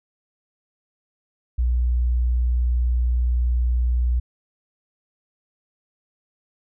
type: tone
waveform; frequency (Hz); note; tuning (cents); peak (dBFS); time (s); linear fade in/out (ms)
sine; 60.7; B1; -29; -17; 1.58-4.2; 10
effects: none